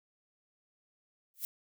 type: noise with exponential growth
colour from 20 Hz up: violet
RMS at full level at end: -32 dBFS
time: 1.34-1.45 s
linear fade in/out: 1 ms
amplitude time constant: 22 ms
effects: none